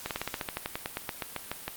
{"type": "slowing click train", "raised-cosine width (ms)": 0.3, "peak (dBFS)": -15, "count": 18, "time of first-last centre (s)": [0.06, 1.68], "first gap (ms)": 48, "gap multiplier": 1.08, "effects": ["white hiss -44 dBFS RMS until 1.76 s", "Opus 48 kbps"]}